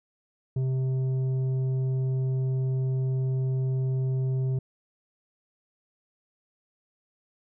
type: tone with tanh clipping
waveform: sine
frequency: 130.81 Hz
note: C3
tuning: in tune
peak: -25 dBFS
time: 0.56-4.59 s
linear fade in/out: 5 ms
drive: 7 dB
effects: none